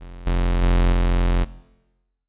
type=tone with level steps; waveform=45% pulse; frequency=43.94 Hz; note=F1; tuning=11 cents sharp; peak=-35 / -17 / -14 / -16 dBFS; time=0-1.45 s; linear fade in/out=20 ms; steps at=0.26 / 0.62 / 0.92 s; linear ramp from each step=10 ms; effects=noise-tail reverb RT60 1.0 s tail -19 dB re dry + resampled to 8000 Hz